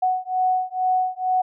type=beating tone pair; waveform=sine; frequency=740 / 742.2 Hz; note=F#5 / F#5; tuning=0 / +5 cents; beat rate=2.2 Hz; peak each=-22 dBFS; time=0.02-1.42 s; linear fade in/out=10 ms; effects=none